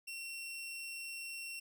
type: tone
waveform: sawtooth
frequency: 2724 Hz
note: F7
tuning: 44 cents flat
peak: -39 dBFS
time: 0.07-1.6 s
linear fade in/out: 10 ms
effects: none